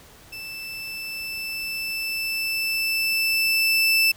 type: tone with level ramp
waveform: 30% pulse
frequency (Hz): 2646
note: E7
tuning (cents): +6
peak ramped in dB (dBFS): -31 to -13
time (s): 0.32-4.12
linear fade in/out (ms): 10
effects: pink hiss -49 dBFS RMS until 4.16 s